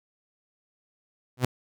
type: tone with exponential growth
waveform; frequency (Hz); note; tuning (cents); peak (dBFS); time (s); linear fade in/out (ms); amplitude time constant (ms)
sawtooth; 125.8; B2; +32; -14; 1.37-1.45; 5; 16
effects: none